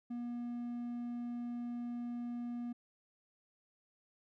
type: tone with hard clipping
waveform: triangle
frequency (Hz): 240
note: B3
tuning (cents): -49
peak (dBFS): -39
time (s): 0.1-2.73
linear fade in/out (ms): 10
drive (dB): 6
effects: none